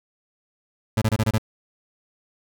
30% pulse tone bursts, 109.8 Hz, A2, 3 cents flat, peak -15 dBFS, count 6, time 0.97-1.382 s, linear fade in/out 5 ms, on 47 ms, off 26 ms, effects none

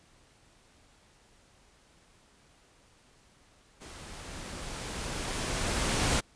pink noise with level ramp, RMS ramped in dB -47 to -26 dBFS, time 3.8-6.21 s, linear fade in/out 20 ms, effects pink hiss -62 dBFS RMS until 6.35 s + resampled to 22050 Hz

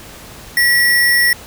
sine tone with sample-and-hold, 1931 Hz, B6, 39 cents flat, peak -9 dBFS, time 0.57-1.33 s, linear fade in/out 2 ms, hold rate 7350 Hz, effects pink hiss -36 dBFS RMS until 1.46 s

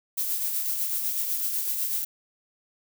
violet noise with tremolo, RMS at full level -26 dBFS, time 0.17-2.05 s, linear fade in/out 10 ms, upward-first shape triangle, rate 8 Hz, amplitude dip 45%, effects none

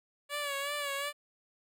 10% pulse tone with vibrato, 570 Hz, C#5, 48 cents sharp, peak -25 dBFS, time 0.29-1.13 s, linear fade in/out 50 ms, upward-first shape sine, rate 2.7 Hz, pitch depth 52 cents each way, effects none

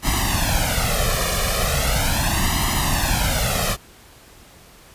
pink noise with flanger, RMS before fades -20 dBFS, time 0.02-3.77 s, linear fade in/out 50 ms, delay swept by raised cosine 1 to 1.7 ms, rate 0.38 Hz, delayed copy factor +0.9, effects pink hiss -47 dBFS RMS until 4.94 s + resampled to 32000 Hz

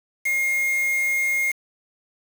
triangle tone with quantisation, 2137 Hz, C7, 36 cents sharp, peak -18 dBFS, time 0.25-1.52 s, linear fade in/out 10 ms, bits 5, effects none

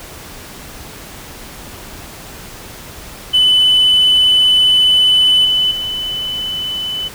sine tone with level steps, 3005 Hz, F#7, 26 cents sharp, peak -6 / -10 / -18 dBFS, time 3.33-7.09 s, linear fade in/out 20 ms, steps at 5.45 / 5.71 s, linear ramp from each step 2 ms, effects tanh soft clip ceiling -5 dBFS + pink hiss -33 dBFS RMS until 7.14 s

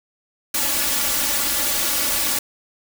white noise with comb filter, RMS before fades -21 dBFS, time 0.54-2.39 s, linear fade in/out 5 ms, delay 3.5 ms, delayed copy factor +0.85, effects none

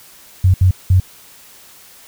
sine tone bursts at uneven times, 92.5 Hz, F#2, in tune, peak -7 dBFS, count 3, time 0.44-0.54 / 0.61-0.71 / 0.9-1 s, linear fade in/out 5 ms, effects white hiss -43 dBFS RMS until 2.07 s

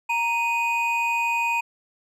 triangle tone pair together, 932.3 / 2489 Hz, A#5 / D#7, 0 / 0 cents, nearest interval octave + perfect fourth, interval 1700 cents, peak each -22 dBFS, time 0.09-1.61 s, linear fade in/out 10 ms, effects none

